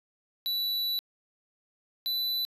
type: tone pair in turn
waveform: square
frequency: 3951 / 3985 Hz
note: B7 / B7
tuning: 0 / +15 cents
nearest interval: unison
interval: 15 cents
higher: second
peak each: -28 dBFS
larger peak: neither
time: 0.46-0.99 / 2.06-2.45 s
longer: first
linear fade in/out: 0 ms
effects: resampled to 32000 Hz